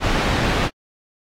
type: low-pass noise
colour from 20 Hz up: pink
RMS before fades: -20 dBFS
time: 0-0.7 s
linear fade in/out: 50 ms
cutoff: 3500 Hz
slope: 12 dB/octave
effects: AAC 48 kbps